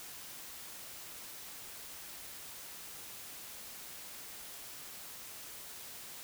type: silence
effects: white hiss -48 dBFS RMS until 6.23 s